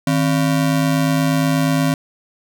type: ring-modulated tone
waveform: square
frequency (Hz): 211.4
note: G#3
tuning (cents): +31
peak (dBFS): -12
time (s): 0.07-1.94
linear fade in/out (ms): 2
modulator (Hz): 54.2
effects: none